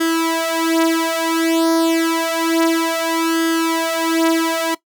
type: tone with flanger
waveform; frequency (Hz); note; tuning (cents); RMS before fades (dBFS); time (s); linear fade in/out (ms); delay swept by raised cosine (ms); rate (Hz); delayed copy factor
sawtooth; 328.3; E4; -7; -17; 0-4.75; 10; 0.61 to 5.91; 0.29; +0.85
effects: noise-tail reverb RT60 0.1 s tail -18 dB re dry